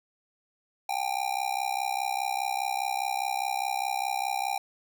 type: tone with amplitude modulation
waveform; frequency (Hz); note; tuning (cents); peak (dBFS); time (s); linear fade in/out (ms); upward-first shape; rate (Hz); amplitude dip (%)
square; 795; G5; +24; -24; 0.89-4.58; 5; sine; 64.9; 100
effects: none